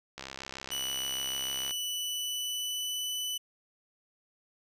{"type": "click train", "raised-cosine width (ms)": 0.2, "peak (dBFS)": -22, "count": 103, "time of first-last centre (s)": [0.18, 1.709], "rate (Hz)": 66.7}
{"type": "tone with pitch glide", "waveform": "sawtooth", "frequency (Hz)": [2960, 2989], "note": ["F#7", "F#7"], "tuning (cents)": [0, 17], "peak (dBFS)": -29, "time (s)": [0.71, 3.38], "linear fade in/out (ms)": 10, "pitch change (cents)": 17, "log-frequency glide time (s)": [1.18, 3.15]}
{"effects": []}